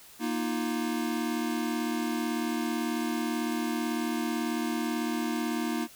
square chord, Bb suspended fourth, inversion none, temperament equal with one note detuned, 235.5 / 311.1 / 349.2 Hz, Bb3 / Eb4 / F4, +18 / 0 / 0 cents, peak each -32 / -33 / -37 dBFS, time 0.19-5.88 s, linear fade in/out 50 ms, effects white hiss -52 dBFS RMS until 5.95 s

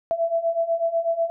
sine beating tone pair, 662 / 670.1 Hz, E5 / E5, +7 / +28 cents, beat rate 8.1 Hz, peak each -25 / -22 dBFS, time 0.11-1.3 s, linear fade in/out 0 ms, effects none

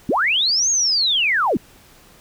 sine linear two-way sweep, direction up then down, 164.81 to 6645 to 164.81 Hz, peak -15 dBFS, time 0.09-1.57 s, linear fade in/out 2 ms, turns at 0.7 s, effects pink hiss -49 dBFS RMS until 2.2 s

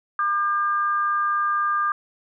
sine tone pair together, 1200 / 1603.9 Hz, D6 / G6, +37 / +39 cents, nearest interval perfect fourth, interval 502 cents, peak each -20 / -27 dBFS, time 0.19-1.92 s, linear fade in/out 2 ms, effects none

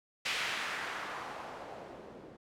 blue noise with low-pass filter sweep, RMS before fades -40 dBFS, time 0.25-2.37 s, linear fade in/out 10 ms, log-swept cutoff 2800 to 340 Hz, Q 1.3, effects none

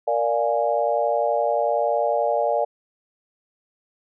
sine chord, Bb dominant seventh, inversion none, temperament equal, 466.2 / 587.3 / 698.5 / 830.6 Hz, Bb4 / D5 / F5 / Ab5, 0 / 0 / 0 / 0 cents, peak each -26 / -22 / -24 / -26 dBFS, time 0.07-2.65 s, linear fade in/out 10 ms, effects none

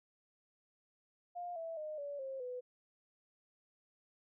sine tone with pitch steps, 705 / 657.8 / 613.7 / 572.6 / 534.3 / 498.5 Hz, F5 / E5 / D#5 / D5 / C5 / B4, +16 / -4 / -24 / -44 / +36 / +16 cents, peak -40 dBFS, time 1.35-2.61 s, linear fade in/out 20 ms, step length 210 ms, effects none

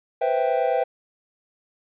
triangle chord, C major seventh, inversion third, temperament equal, 493.9 / 523.3 / 659.3 / 784 Hz, B4 / C5 / E5 / G5, 0 / 0 / 0 / 0 cents, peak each -23 dBFS, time 0.21-0.84 s, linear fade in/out 10 ms, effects resampled to 8000 Hz + 9-bit

